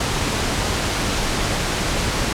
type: noise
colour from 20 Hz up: pink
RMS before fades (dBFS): -21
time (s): 0-2.33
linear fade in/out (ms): 5
effects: low-pass 8000 Hz 12 dB/octave